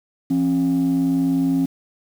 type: tone pair together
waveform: sine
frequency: 170.07 / 270 Hz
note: F3 / C#4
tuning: -46 / -45 cents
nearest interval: minor sixth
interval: 801 cents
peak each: -21 / -15 dBFS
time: 0.3-1.66 s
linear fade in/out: 10 ms
effects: tanh soft clip ceiling -13 dBFS + 7-bit